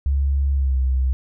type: tone with pitch glide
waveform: sine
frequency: 69.2 to 64.94 Hz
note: C#2 to C2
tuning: -2 to -12 cents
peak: -16 dBFS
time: 0.06-1.13 s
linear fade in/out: 0 ms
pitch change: -110 cents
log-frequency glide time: 0.54-0.78 s
effects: none